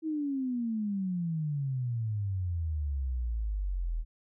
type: exponential sweep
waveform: sine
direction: down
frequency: 323.5 to 38.89 Hz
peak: -29 dBFS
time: 0.02-4.05 s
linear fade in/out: 50 ms
effects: none